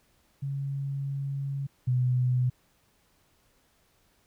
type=tone pair in turn; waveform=sine; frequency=138.59 / 125.66 Hz; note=C#3 / B2; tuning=0 / +30 cents; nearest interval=major second; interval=170 cents; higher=first; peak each=-29 / -22 dBFS; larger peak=second; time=0.42-1.67 / 1.87-2.5 s; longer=first; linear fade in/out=10 ms; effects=pink hiss -67 dBFS RMS until 4.26 s